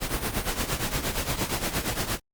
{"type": "noise with tremolo", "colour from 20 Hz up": "pink", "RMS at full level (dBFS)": -25, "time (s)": [0, 2.2], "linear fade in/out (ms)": 50, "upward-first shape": "triangle", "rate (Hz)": 8.6, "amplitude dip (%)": 80, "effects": ["Opus 48 kbps"]}